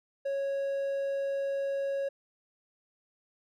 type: tone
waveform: triangle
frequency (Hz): 552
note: C#5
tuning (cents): -7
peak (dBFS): -27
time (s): 0.25-2.09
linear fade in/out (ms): 10
effects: none